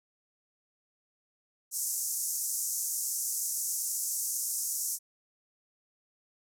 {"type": "band-pass noise", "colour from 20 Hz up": "pink", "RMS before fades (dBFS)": -33, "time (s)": [1.71, 4.99], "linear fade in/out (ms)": 50, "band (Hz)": [5900, 14000], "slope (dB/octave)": 48, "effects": []}